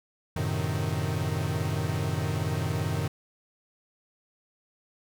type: chord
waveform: 45% pulse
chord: F# diminished seventh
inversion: none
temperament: equal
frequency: 92.5 / 110 / 130.81 / 155.56 Hz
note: F#2 / A2 / C3 / Eb3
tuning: 0 / 0 / 0 / 0 cents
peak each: -32 / -33 / -34 / -31 dBFS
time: 0.36-3.08 s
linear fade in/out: 5 ms
effects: none